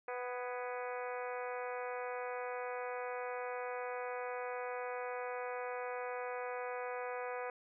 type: harmonic tone with a mistuned harmonic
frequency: 247.9 Hz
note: B3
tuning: 7 cents sharp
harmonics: 2 / 3 / 4 / 5 / 6 / 7 / 8 / 9 / 10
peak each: -41 / -45 / -47 / -49 / -51 / -52 / -53 / -54 / -55 dBFS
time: 0.08-7.5 s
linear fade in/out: 2 ms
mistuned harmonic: 7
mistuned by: -61 cents
effects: none